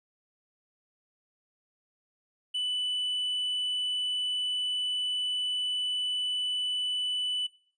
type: tone with tanh clipping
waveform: sine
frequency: 2985 Hz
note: F#7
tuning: 15 cents sharp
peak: -29 dBFS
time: 2.54-7.47 s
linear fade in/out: 10 ms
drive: 3 dB
effects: noise-tail reverb RT60 0.5 s tail -21 dB re dry + resampled to 22050 Hz